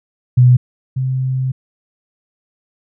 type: tone pair in turn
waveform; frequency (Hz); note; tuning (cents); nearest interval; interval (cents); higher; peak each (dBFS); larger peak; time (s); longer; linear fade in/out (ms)
sine; 124.8 / 130.43; B2 / C3; +19 / -5; minor second; 76; second; -5 / -15; first; 0.37-0.57 / 0.96-1.52; second; 10
effects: none